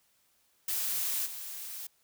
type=noise with level steps; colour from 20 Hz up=blue; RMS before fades=-32 / -41 dBFS; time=0.68-1.87 s; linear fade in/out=5 ms; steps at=1.25 s; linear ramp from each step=20 ms; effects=white hiss -70 dBFS RMS until 2.03 s